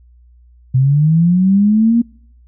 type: linear sweep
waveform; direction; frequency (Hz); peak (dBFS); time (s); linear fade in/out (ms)
sine; up; 126.4 to 238.2; -8; 0.74-2.02; 10
effects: noise-tail reverb RT60 0.6 s tail -25 dB re dry + added 60 Hz sine -43 dBFS peak until 2.47 s